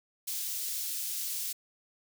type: high-pass noise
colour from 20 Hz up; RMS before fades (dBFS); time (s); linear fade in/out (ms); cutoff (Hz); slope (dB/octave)
white; -35; 0.27-1.53; 10; 4100; 12
effects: none

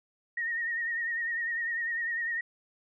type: tone with vibrato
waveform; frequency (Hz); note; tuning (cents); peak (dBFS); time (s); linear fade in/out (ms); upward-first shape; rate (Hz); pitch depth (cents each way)
sine; 1861; A#6; -3; -29; 0.37-2.41; 5; sine; 10; 52
effects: none

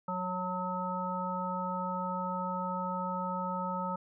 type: harmonic tone with a mistuned harmonic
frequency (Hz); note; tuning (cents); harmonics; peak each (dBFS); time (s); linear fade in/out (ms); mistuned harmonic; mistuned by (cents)
183.4; F#3; -15; 1 / 3 / 5 / 7; -37 / -40 / -36 / -37; 0.08-3.96; 5; 5; -26
effects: none

